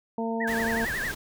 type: harmonic tone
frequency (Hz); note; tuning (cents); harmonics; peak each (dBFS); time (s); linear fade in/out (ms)
227.4; A#3; -43; 1 / 2 / 3 / 4; -29 / -32 / -34 / -35; 0.18-0.85; 2
type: tone with vibrato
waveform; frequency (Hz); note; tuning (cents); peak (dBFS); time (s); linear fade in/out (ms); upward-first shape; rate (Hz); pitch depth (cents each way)
sine; 1760; A6; 0; -28; 0.4-1.12; 10; triangle; 11; 220
type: noise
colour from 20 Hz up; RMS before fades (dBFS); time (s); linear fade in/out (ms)
pink; -36; 0.47-1.15; 10
effects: none